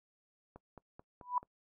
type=click train; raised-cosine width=1 ms; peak=-36 dBFS; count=5; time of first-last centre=0.56-1.43 s; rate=4.6 Hz
type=tone with exponential growth; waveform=sine; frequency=987.8 Hz; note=B5; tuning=in tune; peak=-26 dBFS; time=1.21-1.38 s; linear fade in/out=2 ms; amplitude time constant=36 ms
effects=noise-tail reverb RT60 0.1 s tail -22 dB re dry